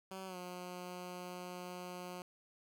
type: tone with pitch glide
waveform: 10% pulse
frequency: 190 to 179.75 Hz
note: F#3 to F#3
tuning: +46 to -50 cents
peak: -36 dBFS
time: 0.11-2.22 s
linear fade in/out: 2 ms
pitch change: -96 cents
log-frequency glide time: 0.26-0.37 s
effects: none